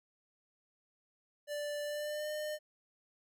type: tone with pitch glide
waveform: square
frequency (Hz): 587 to 606.3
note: D5 to D#5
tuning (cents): -1 to -45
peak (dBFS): -37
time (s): 1.47-2.59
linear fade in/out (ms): 50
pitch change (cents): +56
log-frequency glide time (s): 1.83-2.3
effects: none

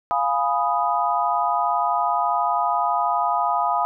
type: chord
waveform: sine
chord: F half-diminished seventh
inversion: none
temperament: equal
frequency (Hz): 698.5 / 830.6 / 987.8 / 1244.5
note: F5 / Ab5 / Cb6 / Eb6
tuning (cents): 0 / 0 / 0 / 0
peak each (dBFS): -24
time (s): 0.11-3.85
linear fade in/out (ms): 0
effects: none

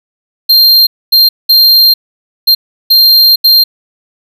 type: tone bursts at uneven times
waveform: square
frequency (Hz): 4186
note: C8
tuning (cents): 0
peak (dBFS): -3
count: 6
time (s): 0.49-0.87 / 1.12-1.29 / 1.49-1.94 / 2.47-2.55 / 2.9-3.36 / 3.44-3.64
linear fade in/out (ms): 10
effects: none

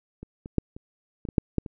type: clicks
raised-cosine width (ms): 3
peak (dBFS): -26 / -25 / -8 / -27 / -23 / -19 / -6 / -10 / -23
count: 9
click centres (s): 0.23 / 0.459 / 0.583 / 0.765 / 1.252 / 1.288 / 1.382 / 1.583 / 1.662
effects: none

